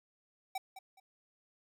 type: tone with echo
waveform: square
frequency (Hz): 767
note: G5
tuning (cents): -38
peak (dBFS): -35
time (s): 0.55-0.58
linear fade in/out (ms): 5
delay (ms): 210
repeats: 2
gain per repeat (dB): -12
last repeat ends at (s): 1
effects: none